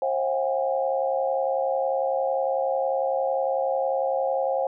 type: tone cluster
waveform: sine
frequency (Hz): 535 / 661 / 739 / 810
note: C5 / E5 / F#5 / G#5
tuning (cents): +38 / +5 / -2 / -43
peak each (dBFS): -24 / -31 / -29 / -30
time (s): 0.02-4.67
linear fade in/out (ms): 2
effects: none